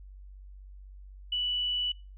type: tone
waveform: sine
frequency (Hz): 2960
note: F#7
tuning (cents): 0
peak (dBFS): -27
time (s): 1.32-1.92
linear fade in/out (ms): 5
effects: noise-tail reverb RT60 0.3 s tail -23 dB re dry + added 48 Hz sine -45 dBFS peak until 2.17 s